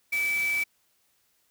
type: tone in noise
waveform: sine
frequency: 2307 Hz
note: D7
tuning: 31 cents flat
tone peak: -24 dBFS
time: 0.12-0.64 s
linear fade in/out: 10 ms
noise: white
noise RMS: -39 dBFS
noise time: 0.12-0.64 s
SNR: +12 dB
effects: white hiss -69 dBFS RMS until 1.5 s